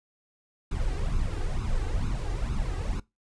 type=noise with flanger; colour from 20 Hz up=brown; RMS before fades=-28 dBFS; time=0.71-3 s; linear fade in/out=5 ms; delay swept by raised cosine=0.77 to 2.57 ms; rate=2.2 Hz; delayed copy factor=+0.75; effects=noise-tail reverb RT60 0.2 s tail -21 dB re dry + resampled to 22050 Hz